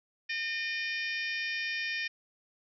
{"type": "harmonic tone", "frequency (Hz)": 608, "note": "D#5", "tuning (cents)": -40, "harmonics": [3, 4, 5, 6, 7, 8, 9], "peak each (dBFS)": [-35, -35, -43, -45, -51, -45, -44], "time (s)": [0.29, 2.08], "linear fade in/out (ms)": 10, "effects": []}